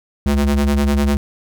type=ring-modulated tone; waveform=square; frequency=72 Hz; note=D2; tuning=34 cents flat; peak=-11 dBFS; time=0.26-1.17 s; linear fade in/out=0 ms; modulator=139 Hz; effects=none